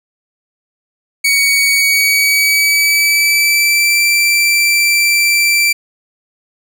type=tone with pitch glide; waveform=sawtooth; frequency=2245 to 2343 Hz; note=C#7 to D7; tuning=+21 to -5 cents; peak=-6 dBFS; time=1.24-5.73 s; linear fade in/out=10 ms; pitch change=+74 cents; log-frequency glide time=1.75-4.01 s; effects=none